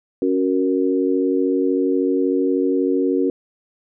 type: chord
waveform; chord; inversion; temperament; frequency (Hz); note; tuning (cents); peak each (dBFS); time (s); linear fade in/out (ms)
sine; F# major; second; equal; 277.2 / 370 / 466.2; C#4 / F#4 / A#4; 0 / 0 / 0; -19 / -20 / -22; 0.22-3.3; 2
effects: none